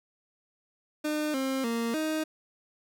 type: tone with pitch steps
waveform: 30% pulse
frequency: 303 / 265.9 / 231.7 / 312.5 Hz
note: D#4 / C4 / A#3 / D#4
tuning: -46 / +28 / -10 / +8 cents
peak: -25 dBFS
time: 1.04-2.24 s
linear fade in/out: 10 ms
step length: 300 ms
effects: none